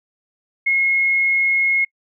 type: tone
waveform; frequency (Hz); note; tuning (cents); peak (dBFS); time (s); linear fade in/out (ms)
sine; 2163; C#7; -43; -14; 0.66-1.85; 10
effects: noise-tail reverb RT60 0.1 s tail -26 dB re dry